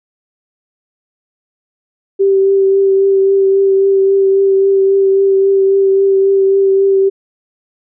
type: tone with vibrato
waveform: sine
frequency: 389.7 Hz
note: G4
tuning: 10 cents flat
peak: -7 dBFS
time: 2.19-7.1 s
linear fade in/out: 20 ms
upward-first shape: triangle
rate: 3.7 Hz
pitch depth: 18 cents each way
effects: none